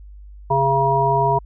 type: harmonic tone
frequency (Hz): 136.5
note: C#3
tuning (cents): -26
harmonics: 1 / 3 / 5 / 7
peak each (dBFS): -22 / -22 / -21 / -17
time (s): 0.5-1.39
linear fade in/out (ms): 10
effects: added 50 Hz sine -37 dBFS peak until 1.45 s